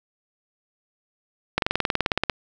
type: slowing click train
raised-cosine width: 0.3 ms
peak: -4 dBFS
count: 15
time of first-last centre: 1.58-2.298 s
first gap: 42 ms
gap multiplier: 1.03
effects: none